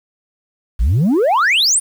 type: exponential sweep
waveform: sine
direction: up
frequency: 47.99 to 9810 Hz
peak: -8 dBFS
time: 0.79-1.8 s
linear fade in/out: 20 ms
effects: tanh soft clip ceiling -10 dBFS + 7-bit